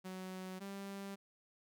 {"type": "tone pair in turn", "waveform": "sawtooth", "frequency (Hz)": [186.4, 197.32], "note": ["F#3", "G3"], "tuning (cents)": [13, 12], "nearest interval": "minor second", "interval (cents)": 99, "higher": "second", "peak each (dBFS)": [-40, -40], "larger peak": "neither", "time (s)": [[0.04, 0.6], [0.6, 1.16]], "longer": "neither", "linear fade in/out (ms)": 20, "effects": []}